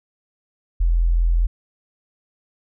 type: tone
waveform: sine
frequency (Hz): 42.3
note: E1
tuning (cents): +45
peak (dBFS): -14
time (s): 0.8-1.47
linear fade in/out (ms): 10
effects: none